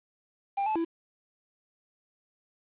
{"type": "tone with pitch steps", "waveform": "triangle", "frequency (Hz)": [795, 867, 332.2], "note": ["G5", "A5", "E4"], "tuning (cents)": [24, -26, 13], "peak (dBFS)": -24, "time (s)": [0.57, 0.849], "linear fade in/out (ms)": 10, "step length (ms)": 93, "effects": ["resampled to 8000 Hz", "9-bit"]}